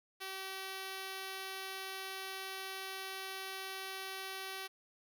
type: tone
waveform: 5% pulse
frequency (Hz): 383.1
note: G4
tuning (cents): -40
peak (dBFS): -30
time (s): 0.2-4.68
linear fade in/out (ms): 20
effects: none